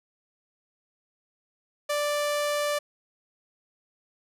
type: tone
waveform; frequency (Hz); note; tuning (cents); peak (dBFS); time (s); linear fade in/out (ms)
sawtooth; 587.3; D5; 0; -21; 1.89-2.79; 10
effects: resampled to 32000 Hz